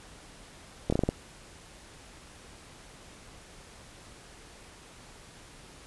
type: slowing click train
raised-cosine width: 2 ms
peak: -12 dBFS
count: 6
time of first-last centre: 0.9-1.09 s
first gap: 25 ms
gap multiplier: 1.21
effects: pink hiss -51 dBFS RMS until 5.86 s + resampled to 24000 Hz

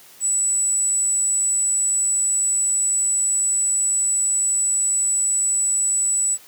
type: tone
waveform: sine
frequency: 7902 Hz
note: B8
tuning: in tune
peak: -17 dBFS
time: 0.2-6.38 s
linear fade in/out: 50 ms
effects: white hiss -47 dBFS RMS until 6.47 s + high-pass 100 Hz 12 dB/octave

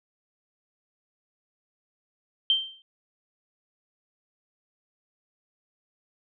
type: tone with exponential decay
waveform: sine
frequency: 3136 Hz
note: G7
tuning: in tune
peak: -16 dBFS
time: 2.5-2.82 s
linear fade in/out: 1 ms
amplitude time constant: 68 ms
effects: none

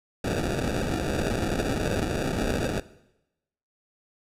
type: noise with sample-and-hold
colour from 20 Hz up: blue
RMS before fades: -27 dBFS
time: 0.24-2.8 s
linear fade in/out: 5 ms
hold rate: 1050 Hz
effects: noise-tail reverb RT60 0.9 s tail -18 dB re dry + low-pass 11000 Hz 12 dB/octave

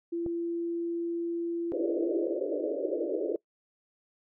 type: tone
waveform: sine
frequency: 339.4 Hz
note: F4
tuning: 49 cents flat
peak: -29 dBFS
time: 0.12-2.27 s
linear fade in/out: 10 ms
type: click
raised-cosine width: 2 ms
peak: -25 dBFS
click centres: 0.263 s
type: band-pass noise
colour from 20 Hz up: pink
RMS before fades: -31 dBFS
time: 1.72-3.36 s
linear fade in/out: 0 ms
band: 300 to 600 Hz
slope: 96 dB/octave
effects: noise-tail reverb RT60 0.1 s tail -22 dB re dry

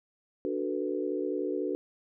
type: chord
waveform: sine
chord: B minor seventh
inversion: first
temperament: equal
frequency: 293.7 / 370 / 440 / 493.9 Hz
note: D4 / F#4 / A4 / B4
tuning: 0 / 0 / 0 / 0 cents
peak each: -34 / -33 / -35 / -36 dBFS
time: 0.45-1.75 s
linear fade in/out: 0 ms
effects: none

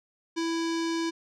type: tone with low-pass filter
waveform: square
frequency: 330.8 Hz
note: E4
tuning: 6 cents sharp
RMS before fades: -29 dBFS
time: 0.36-1.11 s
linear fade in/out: 20 ms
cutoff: 5600 Hz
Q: 1.8
effects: none

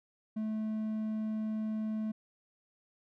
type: tone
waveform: triangle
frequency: 217.1 Hz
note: A3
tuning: 23 cents flat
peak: -30 dBFS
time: 0.36-2.12 s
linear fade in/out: 10 ms
effects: none

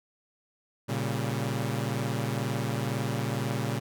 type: chord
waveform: sawtooth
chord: G diminished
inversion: first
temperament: equal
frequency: 116.54 / 138.59 / 196 Hz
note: Bb2 / Db3 / G3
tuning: 0 / 0 / 0 cents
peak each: -27 / -28 / -32 dBFS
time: 0.88-3.8 s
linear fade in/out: 20 ms
effects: none

